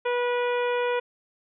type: harmonic tone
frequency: 487.6 Hz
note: B4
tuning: 22 cents flat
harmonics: 1 / 2 / 3 / 4 / 5 / 6 / 7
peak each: -24 / -30 / -34 / -38 / -36 / -43 / -44 dBFS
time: 0.05-1 s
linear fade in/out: 10 ms
effects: none